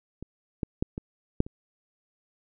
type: clicks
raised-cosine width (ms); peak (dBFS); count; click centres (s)
3; -25 / -15 / -12 / -20 / -8 / -27; 6; 0.226 / 0.632 / 0.825 / 0.979 / 1.404 / 1.465
effects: none